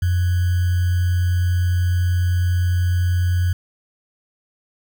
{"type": "tone with sample-and-hold", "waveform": "sine", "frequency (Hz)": 89, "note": "F2", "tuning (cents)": 33, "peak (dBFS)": -15, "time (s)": [0.02, 3.53], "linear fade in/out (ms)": 5, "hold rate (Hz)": 1575, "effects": []}